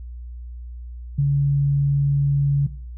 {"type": "tone", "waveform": "sine", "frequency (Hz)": 141.1, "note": "C#3", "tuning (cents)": 31, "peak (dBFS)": -15, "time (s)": [1.18, 2.67], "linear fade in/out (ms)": 10, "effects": ["noise-tail reverb RT60 0.5 s tail -17 dB re dry", "added 60 Hz sine -32 dBFS peak until 2.97 s"]}